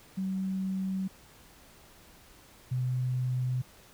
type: tone pair in turn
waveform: sine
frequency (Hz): 190.1 / 126.63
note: F#3 / B2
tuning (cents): +47 / +44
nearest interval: perfect fifth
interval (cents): 703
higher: first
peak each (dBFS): -29 / -27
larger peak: second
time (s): 0.17-1.08 / 2.71-3.62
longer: neither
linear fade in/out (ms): 10
effects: pink hiss -56 dBFS RMS until 3.93 s